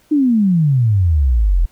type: exponential sweep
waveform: sine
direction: down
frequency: 311.1 to 39.32 Hz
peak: -10 dBFS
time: 0.11-1.66 s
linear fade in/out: 10 ms
effects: pink hiss -54 dBFS RMS until 1.71 s